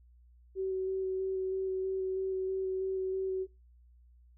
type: tone with vibrato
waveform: sine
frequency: 379 Hz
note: F#4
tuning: 42 cents sharp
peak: -30 dBFS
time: 0.55-3.47 s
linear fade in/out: 50 ms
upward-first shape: square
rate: 3.1 Hz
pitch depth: 10 cents each way
effects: noise-tail reverb RT60 0.2 s tail -19 dB re dry + added 60 Hz sine -57 dBFS peak until 4.37 s